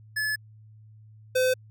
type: tone pair in turn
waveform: square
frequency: 1720 / 511.4 Hz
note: A6 / C5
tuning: -40 / -40 cents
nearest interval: octave + major sixth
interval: 2100 cents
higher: first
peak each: -26 / -21 dBFS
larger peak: second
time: 0.16-0.36 / 1.35-1.54 s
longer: first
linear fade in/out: 10 ms
effects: added 108 Hz sine -48 dBFS peak until 1.7 s